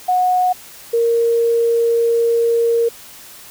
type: tone pair in turn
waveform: sine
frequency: 731 / 465 Hz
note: F#5 / A#4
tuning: -21 / -4 cents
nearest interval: minor sixth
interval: 783 cents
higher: first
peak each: -12 dBFS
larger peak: neither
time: 0.08-0.53 / 0.93-2.89 s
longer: second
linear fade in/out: 10 ms
effects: white hiss -39 dBFS RMS until 3.5 s